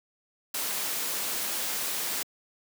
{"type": "noise", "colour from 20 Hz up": "white", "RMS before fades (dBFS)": -31, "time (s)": [0.54, 2.23], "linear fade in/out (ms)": 5, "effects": ["high-pass 200 Hz 12 dB/octave"]}